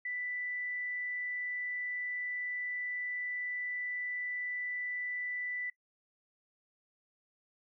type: tone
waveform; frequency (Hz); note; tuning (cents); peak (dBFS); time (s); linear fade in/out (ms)
sine; 1981; B6; +5; -35; 0.05-5.7; 5
effects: noise-tail reverb RT60 0.1 s tail -20 dB re dry